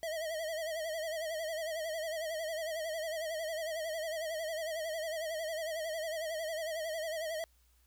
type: tone with vibrato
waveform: square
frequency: 640 Hz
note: D#5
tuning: 49 cents sharp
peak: -36 dBFS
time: 0.03-7.44 s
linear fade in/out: 0 ms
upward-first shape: sine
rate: 11 Hz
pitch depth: 80 cents each way
effects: added 60 Hz sine -66 dBFS peak until 7.86 s + white hiss -72 dBFS RMS until 7.86 s